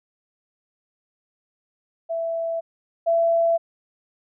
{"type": "tone pair in turn", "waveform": "sine", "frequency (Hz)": [663, 669.5], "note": ["E5", "E5"], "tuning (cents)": [10, 27], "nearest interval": "unison", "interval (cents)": 17, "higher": "second", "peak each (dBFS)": [-23, -16], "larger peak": "second", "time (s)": [[2.09, 2.61], [3.06, 3.58]], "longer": "neither", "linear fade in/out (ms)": 20, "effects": []}